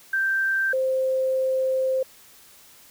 sine tone pair in turn, 1568 / 523.3 Hz, G6 / C5, 0 / 0 cents, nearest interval octave + perfect fifth, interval 1900 cents, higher first, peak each -20 dBFS, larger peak neither, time 0.13-0.73 / 0.73-2.03 s, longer second, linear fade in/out 5 ms, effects white hiss -51 dBFS RMS until 2.9 s

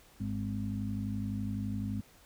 harmonic tone, 51.8 Hz, G#1, 4 cents flat, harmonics 1 / 2 / 4 / 5, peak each -45 / -36 / -36 / -40 dBFS, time 0.2-2.01 s, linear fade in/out 5 ms, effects pink hiss -60 dBFS RMS until 2.25 s

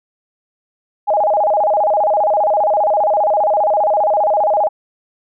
sine tone with vibrato, 717 Hz, F5, 45 cents sharp, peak -11 dBFS, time 1.07-4.69 s, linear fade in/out 20 ms, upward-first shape square, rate 15 Hz, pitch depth 240 cents each way, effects none

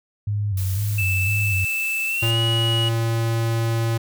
sine tone with vibrato, 99.1 Hz, G2, 19 cents sharp, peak -20 dBFS, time 0.27-1.65 s, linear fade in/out 5 ms, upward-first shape square, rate 2 Hz, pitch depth 74 cents each way
blue noise, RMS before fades -34 dBFS, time 0.57-2.31 s, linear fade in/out 5 ms
triangle tone with pitch glide, 2637 to 2909 Hz, E7 to F#7, 0 to -30 cents, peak -20 dBFS, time 0.98-2.89 s, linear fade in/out 5 ms, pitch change +170 cents, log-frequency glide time 2.08-2.38 s
square tone, 114.5 Hz, A#2, 31 cents flat, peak -20 dBFS, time 2.22-3.98 s, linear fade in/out 10 ms
effects none

